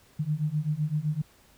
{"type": "beating tone pair", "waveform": "sine", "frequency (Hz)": [147.7, 155.5], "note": ["D3", "D#3"], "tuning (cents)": [10, -1], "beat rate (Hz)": 7.8, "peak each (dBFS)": [-29, -28], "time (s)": [0.19, 1.22], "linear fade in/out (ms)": 10, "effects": ["pink hiss -59 dBFS RMS until 1.57 s"]}